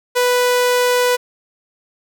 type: tone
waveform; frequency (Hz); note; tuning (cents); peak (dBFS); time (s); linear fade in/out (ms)
sawtooth; 493.9; B4; 0; -9; 0.15-1.17; 20
effects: none